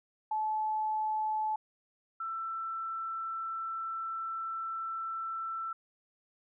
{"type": "tone pair in turn", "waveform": "sine", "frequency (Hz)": [864, 1334.2], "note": ["A5", "E6"], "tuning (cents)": [-32, 20], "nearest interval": "minor sixth", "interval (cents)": 752, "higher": "second", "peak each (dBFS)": [-29, -34], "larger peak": "first", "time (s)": [[0.31, 1.56], [2.2, 5.73]], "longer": "second", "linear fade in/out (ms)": 5, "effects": []}